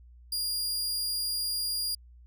sawtooth tone, 4829 Hz, D8, 47 cents sharp, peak -26 dBFS, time 0.32-1.95 s, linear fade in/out 5 ms, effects added 60 Hz sine -50 dBFS peak until 2.26 s

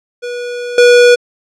square tone with level steps, 485.9 Hz, B4, 28 cents flat, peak -20 / -4 dBFS, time 0.22-1.16 s, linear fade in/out 20 ms, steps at 0.78 s, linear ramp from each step 2 ms, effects low-pass 6000 Hz 12 dB/octave

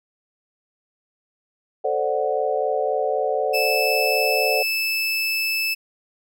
sine chord, D dominant seventh, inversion second, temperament equal, 440 / 523.3 / 587.3 / 740 Hz, A4 / C5 / D5 / F#5, 0 / 0 / 0 / 0 cents, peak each -25 dBFS, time 1.84-4.63 s, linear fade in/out 10 ms
30% pulse tone, 2625 Hz, E7, 8 cents flat, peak -18 dBFS, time 3.53-5.75 s, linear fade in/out 20 ms
effects none

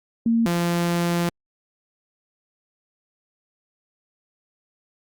sine / sawtooth tone pair in turn, 229.9 / 172.23 Hz, A#3 / F3, -24 / -24 cents, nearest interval perfect fourth, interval 500 cents, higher first, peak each -16 dBFS, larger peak neither, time 0.26-0.46 / 0.46-1.29 s, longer second, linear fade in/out 2 ms, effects Opus 48 kbps

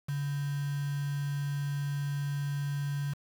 sine tone with quantisation, 142.5 Hz, C#3, 48 cents sharp, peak -30 dBFS, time 0.08-3.14 s, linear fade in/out 10 ms, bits 7, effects none

